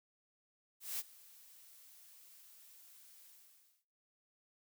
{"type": "noise with ADSR envelope", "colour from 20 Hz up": "blue", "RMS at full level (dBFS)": -38, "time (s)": [0.8, 3.85], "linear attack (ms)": 190, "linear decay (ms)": 34, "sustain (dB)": -22, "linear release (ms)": 590, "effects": ["noise-tail reverb RT60 0.8 s tail -26 dB re dry"]}